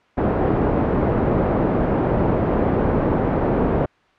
white low-pass noise, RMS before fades -19 dBFS, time 0.17-3.86 s, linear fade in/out 10 ms, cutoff 500 Hz, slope 12 dB/octave, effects white hiss -56 dBFS RMS until 4.18 s + low-pass 2000 Hz 12 dB/octave

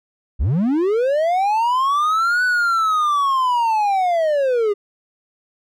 triangle linear two-way sweep, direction up then down, 46.25 to 1500 to 397.1 Hz, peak -13 dBFS, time 0.39-4.74 s, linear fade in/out 20 ms, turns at 2.44 s, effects none

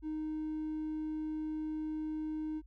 triangle tone, 310 Hz, D#4, 6 cents flat, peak -32 dBFS, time 0.02-2.62 s, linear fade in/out 50 ms, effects tanh soft clip ceiling -30 dBFS + added 50 Hz sine -53 dBFS peak until 2.66 s

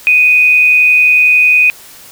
sine tone with amplitude modulation, 2489 Hz, D#7, in tune, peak -3 dBFS, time 0.07-1.7 s, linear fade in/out 0 ms, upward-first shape sine, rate 151 Hz, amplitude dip 35%, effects white hiss -36 dBFS RMS until 2.11 s

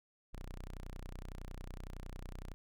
sawtooth tone, 30.87 Hz, B0, in tune, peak -40 dBFS, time 0.33-2.54 s, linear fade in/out 0 ms, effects none

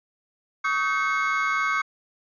triangle tone cluster, 1124 / 1268 / 1546 / 2180 Hz, C#6 / D#6 / G6 / C#7, +24 / +32 / -24 / -29 cents, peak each -25 dBFS, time 0.64-1.82 s, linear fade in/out 10 ms, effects tanh soft clip ceiling -13 dBFS + resampled to 16000 Hz

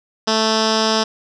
10% pulse tone with low-pass filter, 220 Hz, A3, in tune, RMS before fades -17 dBFS, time 0.27-1.04 s, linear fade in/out 10 ms, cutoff 5000 Hz, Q 4.8, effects none

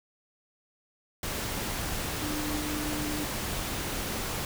sine tone in noise, 300.1 Hz, D4, 38 cents sharp, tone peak -33 dBFS, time 2.22-3.24 s, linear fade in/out 2 ms, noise pink, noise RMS -33 dBFS, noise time 1.23-4.45 s, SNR -3 dB, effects none

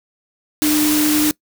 sine tone in noise, 301.6 Hz, D4, 46 cents sharp, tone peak -14 dBFS, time 0.62-1.31 s, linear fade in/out 0 ms, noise white, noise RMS -20 dBFS, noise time 0.62-1.31 s, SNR +3 dB, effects noise-tail reverb RT60 0.1 s tail -23 dB re dry

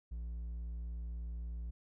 sine tone with hard clipping, 58.27 Hz, A#1, in tune, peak -40 dBFS, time 0.11-1.71 s, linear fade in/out 10 ms, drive 3 dB, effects none

